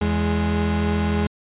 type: tone pair together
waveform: 35% pulse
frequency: 82.41 / 207.7 Hz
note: E2 / G#3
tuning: 0 / 0 cents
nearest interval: octave + major third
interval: 1600 cents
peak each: -20 dBFS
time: 0.01-1.27 s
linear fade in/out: 5 ms
effects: resampled to 8000 Hz